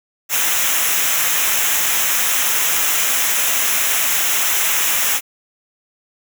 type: noise with comb filter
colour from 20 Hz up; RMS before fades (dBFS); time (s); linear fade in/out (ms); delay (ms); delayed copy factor
white; -17; 0.29-5.21; 50; 0.22; -0.7
effects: none